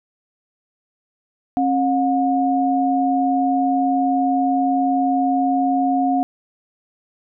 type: tone pair together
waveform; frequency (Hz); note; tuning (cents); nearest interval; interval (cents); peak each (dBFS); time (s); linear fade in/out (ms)
sine; 269.9 / 720.5; C#4 / F#5; -46 / -46; octave + perfect fourth; 1700; -18; 1.57-6.23; 0
effects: none